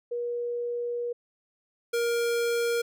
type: tone pair in turn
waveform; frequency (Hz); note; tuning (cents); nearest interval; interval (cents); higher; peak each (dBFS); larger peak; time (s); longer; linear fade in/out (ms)
sine / square; 479.2 / 470.4; A#4 / A#4; +48 / +16; unison; 32; first; -28 / -25; second; 0.11-1.13 / 1.93-2.82; first; 10
effects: none